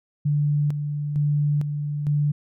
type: tone with tremolo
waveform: sine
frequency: 146.8 Hz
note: D3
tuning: in tune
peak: -18 dBFS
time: 0.25-2.32 s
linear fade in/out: 10 ms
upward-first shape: square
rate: 1.1 Hz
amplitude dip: 50%
effects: none